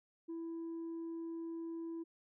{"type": "tone", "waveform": "sine", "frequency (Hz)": 331.2, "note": "E4", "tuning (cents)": 8, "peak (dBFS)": -38, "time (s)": [0.28, 2.04], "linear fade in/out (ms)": 20, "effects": ["tanh soft clip ceiling -39 dBFS"]}